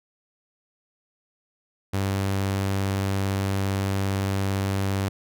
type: tone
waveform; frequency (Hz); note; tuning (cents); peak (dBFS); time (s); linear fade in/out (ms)
sawtooth; 97.6; G2; -7; -19; 1.93-5.09; 10
effects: none